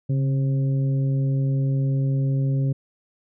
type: harmonic tone with a mistuned harmonic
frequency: 134.1 Hz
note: C3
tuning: 43 cents sharp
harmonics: 1 / 2 / 3 / 4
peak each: -19 / -31 / -38 / -39 dBFS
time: 0.09-2.73 s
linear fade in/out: 10 ms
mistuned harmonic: 1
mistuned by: +39 cents
effects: none